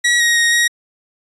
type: tone with pitch steps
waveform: sawtooth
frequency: 1920 / 1884 / 1871 / 1890 Hz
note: B6 / A#6 / A#6 / A#6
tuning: -49 / +18 / +6 / +23 cents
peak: -8 dBFS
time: 0.04-0.68 s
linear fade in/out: 10 ms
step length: 160 ms
effects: resampled to 24000 Hz